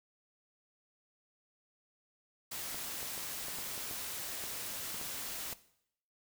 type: noise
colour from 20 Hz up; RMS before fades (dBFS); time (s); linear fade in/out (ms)
white; -41; 2.51-5.54; 10
type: clicks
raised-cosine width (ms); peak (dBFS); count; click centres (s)
1; -33; 11; 2.745 / 3.029 / 3.178 / 3.484 / 3.586 / 3.778 / 3.912 / 4.439 / 4.945 / 5.014 / 5.527
effects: noise-tail reverb RT60 0.7 s tail -17 dB re dry